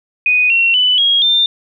sine tone with pitch steps, 2487 / 2728 / 2992 / 3282 / 3599 Hz, D#7 / F7 / F#7 / G#7 / A7, -1 / -41 / +19 / -21 / +38 cents, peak -9 dBFS, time 0.26-1.46 s, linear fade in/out 2 ms, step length 240 ms, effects none

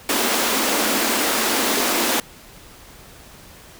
pink high-pass noise, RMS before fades -20 dBFS, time 0.09-2.2 s, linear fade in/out 2 ms, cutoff 210 Hz, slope 96 dB/octave, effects pink hiss -44 dBFS RMS until 3.79 s

